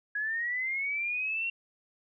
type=linear sweep; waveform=sine; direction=up; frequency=1661.2 to 2750 Hz; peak=-29 dBFS; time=0.15-1.5 s; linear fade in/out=5 ms; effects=none